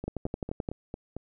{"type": "two click trains", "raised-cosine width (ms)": 2, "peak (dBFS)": [-22, -18], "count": [6, 8], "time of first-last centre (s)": [[0.04, 1.166], [0.08, 0.689]], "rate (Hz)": [4.44, 11.5], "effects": []}